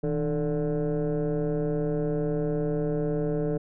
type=tone with frequency modulation; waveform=sine; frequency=300.9 Hz; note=D4; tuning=42 cents sharp; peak=-22 dBFS; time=0.03-3.58 s; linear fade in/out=10 ms; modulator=141 Hz; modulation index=1.7; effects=tanh soft clip ceiling -22 dBFS